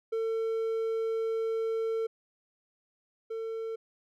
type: tone pair in turn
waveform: triangle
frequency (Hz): 450 / 450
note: A4 / A4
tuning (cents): +39 / +39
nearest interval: unison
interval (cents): 0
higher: neither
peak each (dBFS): -26 / -31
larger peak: first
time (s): 0.12-2.07 / 3.3-3.76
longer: first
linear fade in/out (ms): 10
effects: none